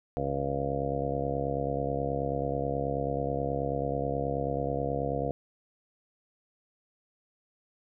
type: harmonic tone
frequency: 69.3 Hz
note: C#2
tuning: in tune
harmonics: 1 / 2 / 3 / 4 / 5 / 6 / 7 / 8 / 9 / 10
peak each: -39 / -35 / -43 / -37 / -43 / -41 / -33 / -37 / -41 / -35 dBFS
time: 0.17-5.31 s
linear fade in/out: 0 ms
effects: none